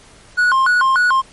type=tone with vibrato; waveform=triangle; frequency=1246 Hz; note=D#6; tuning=2 cents sharp; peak=-9 dBFS; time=0.37-1.22 s; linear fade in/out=20 ms; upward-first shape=square; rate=3.4 Hz; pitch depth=280 cents each way; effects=pink hiss -45 dBFS RMS until 1.32 s + MP3 48 kbps